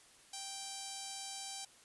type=tone with notch filter; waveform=5% pulse; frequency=784 Hz; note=G5; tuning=in tune; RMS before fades=-45 dBFS; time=0.33-1.65 s; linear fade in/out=5 ms; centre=1800 Hz; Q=0.85; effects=white hiss -62 dBFS RMS until 1.84 s + resampled to 24000 Hz